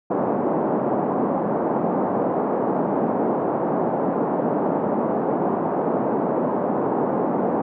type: band-pass noise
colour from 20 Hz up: pink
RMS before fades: -22 dBFS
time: 0.1-7.62 s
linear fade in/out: 10 ms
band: 200 to 920 Hz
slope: 24 dB/octave
effects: none